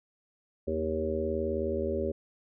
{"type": "harmonic tone with a mistuned harmonic", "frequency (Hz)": 79, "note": "D#2", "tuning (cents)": 27, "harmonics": [1, 3, 4, 5, 6, 7], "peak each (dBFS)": [-36, -36, -39, -32, -38, -34], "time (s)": [0.67, 2.12], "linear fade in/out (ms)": 10, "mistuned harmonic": 3, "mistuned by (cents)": -32, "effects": []}